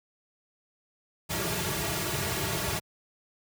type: noise with comb filter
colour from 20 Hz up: pink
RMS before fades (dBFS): -30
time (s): 1.29-2.8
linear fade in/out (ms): 20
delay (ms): 3.9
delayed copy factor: -0.9
effects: high-pass 80 Hz 12 dB/octave